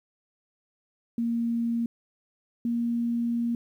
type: tone pair in turn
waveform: sine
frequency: 233.1 / 235.3 Hz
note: A#3 / A#3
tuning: 0 / +16 cents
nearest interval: unison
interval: 16 cents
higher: second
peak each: -24 / -24 dBFS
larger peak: neither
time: 1.18-1.86 / 2.65-3.55 s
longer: second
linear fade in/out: 2 ms
effects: 10-bit